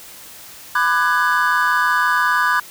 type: chord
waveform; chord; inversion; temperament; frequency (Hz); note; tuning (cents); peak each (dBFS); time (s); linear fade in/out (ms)
triangle; G# half-diminished seventh; first; just; 996.7 / 1196.1 / 1495.1 / 1661.2; B5 / D6 / F#6 / G#6; +16 / +31 / +18 / 0; -18; 0.75-2.6; 5
effects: white hiss -39 dBFS RMS until 2.7 s